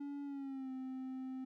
triangle tone with pitch glide, 284.2 to 260.6 Hz, C#4 to C4, +43 to -7 cents, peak -39 dBFS, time 0-1.45 s, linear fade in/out 10 ms, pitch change -150 cents, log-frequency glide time 0.24-0.71 s, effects none

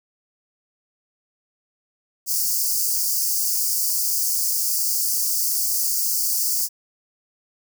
white high-pass noise, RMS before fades -22 dBFS, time 2.26-6.69 s, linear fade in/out 50 ms, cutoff 4600 Hz, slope 96 dB/octave, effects none

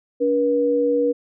sine tone pair together, 286.2 / 481.3 Hz, D4 / B4, -45 / -45 cents, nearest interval major sixth, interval 900 cents, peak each -22 / -17 dBFS, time 0.2-1.13 s, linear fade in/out 20 ms, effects none

